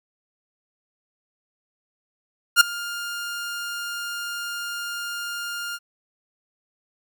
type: tone with ADSR envelope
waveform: sawtooth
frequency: 1407 Hz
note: F6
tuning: 12 cents sharp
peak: -4 dBFS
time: 2.56-5.79 s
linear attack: 47 ms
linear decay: 8 ms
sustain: -21 dB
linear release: 44 ms
effects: none